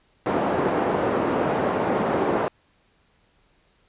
pink band-pass noise, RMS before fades -23 dBFS, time 0.26-2.48 s, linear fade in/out 0 ms, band 270 to 940 Hz, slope 12 dB/octave, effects pink hiss -63 dBFS RMS until 3.88 s + resampled to 8000 Hz

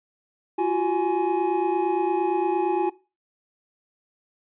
triangle tone cluster, 344.5 / 373.2 / 836 Hz, F4 / F#4 / G#5, -24 / +15 / +11 cents, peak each -23 dBFS, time 0.58-2.9 s, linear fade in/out 10 ms, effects noise-tail reverb RT60 0.3 s tail -19 dB re dry + resampled to 8000 Hz

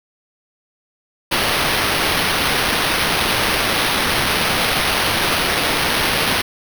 violet noise with sample-and-hold, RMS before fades -18 dBFS, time 1.31-6.42 s, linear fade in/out 10 ms, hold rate 7350 Hz, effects none

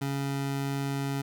25% pulse tone, 138.59 Hz, C#3, in tune, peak -25 dBFS, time 0.01-1.22 s, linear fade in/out 10 ms, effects none

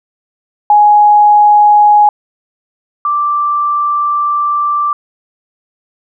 sine tone pair in turn, 834 / 1174 Hz, G#5 / D6, +7 / -1 cents, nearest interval tritone, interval 592 cents, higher second, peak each -3 / -10 dBFS, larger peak first, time 0.7-2.09 / 3.05-4.93 s, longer second, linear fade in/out 2 ms, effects none

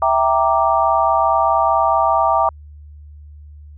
sine chord, E half-diminished seventh, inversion none, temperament equal, 659.3 / 784 / 932.3 / 1174.7 Hz, E5 / G5 / Bb5 / D6, 0 / 0 / 0 / 0 cents, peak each -18 dBFS, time 0.02-2.49 s, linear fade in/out 2 ms, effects added 74 Hz sine -36 dBFS peak until 3.77 s

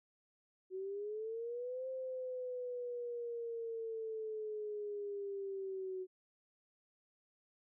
sine linear two-way sweep, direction up then down, 370 to 523.3 to 370 Hz, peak -39 dBFS, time 0.7-6.07 s, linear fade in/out 50 ms, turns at 1.88 s, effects none

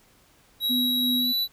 square tone with pitch glide, 3863 to 3956 Hz, B7 to B7, -39 to +2 cents, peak -23 dBFS, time 0.6-1.48 s, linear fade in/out 50 ms, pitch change +41 cents, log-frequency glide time 1.18-1.29 s
sine tone with tremolo, 246.9 Hz, B3, in tune, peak -24 dBFS, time 0.69-1.33 s, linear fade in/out 20 ms, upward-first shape sine, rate 2.9 Hz, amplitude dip 40%
effects pink hiss -59 dBFS RMS until 1.52 s

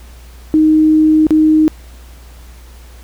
sine tone with dropouts, 311.1 Hz, D#4, in tune, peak -6 dBFS, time 0.54-1.68 s, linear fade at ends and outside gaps 0 ms, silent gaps 1.268-1.307 s, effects added 60 Hz sine -34 dBFS peak until 3.03 s + pink hiss -44 dBFS RMS until 3.03 s

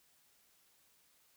silence, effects white hiss -70 dBFS RMS until 1.36 s

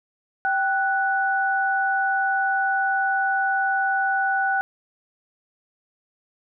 sine tone pair together, 778.6 / 1480 Hz, G5 / F#6, -12 / 0 cents, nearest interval major seventh, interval 1112 cents, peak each -22 dBFS, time 0.45-4.61 s, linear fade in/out 0 ms, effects none

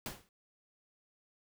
pink noise with exponential decay, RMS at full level -37 dBFS, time 0.06-0.29 s, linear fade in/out 1 ms, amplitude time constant 49 ms, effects none

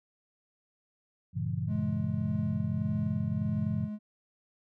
sine chord, G diminished seventh, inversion none, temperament just, 98 / 117.6 / 141.12 / 169.34 Hz, G2 / Bb2 / Db3 / Fb3, 0 / +16 / +31 / +47 cents, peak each -35 dBFS, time 1.33-3.89 s, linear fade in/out 50 ms
triangle tone with tremolo, 210.7 Hz, G#3, 25 cents sharp, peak -29 dBFS, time 1.67-3.99 s, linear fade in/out 50 ms, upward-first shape triangle, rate 1.7 Hz, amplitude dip 35%
effects none

